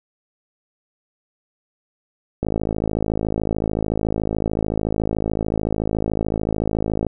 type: click train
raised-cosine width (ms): 2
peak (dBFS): -8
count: 250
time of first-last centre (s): 2.43-7.067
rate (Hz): 53.7
effects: none